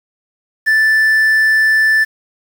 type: tone with quantisation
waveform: triangle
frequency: 1760 Hz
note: A6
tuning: in tune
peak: -7 dBFS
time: 0.66-2.05 s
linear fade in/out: 20 ms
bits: 6
effects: none